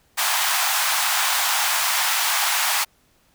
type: high-pass noise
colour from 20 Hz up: pink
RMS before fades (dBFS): -21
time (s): 0.17-2.85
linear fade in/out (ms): 20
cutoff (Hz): 750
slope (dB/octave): 48
effects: pink hiss -61 dBFS RMS until 3.34 s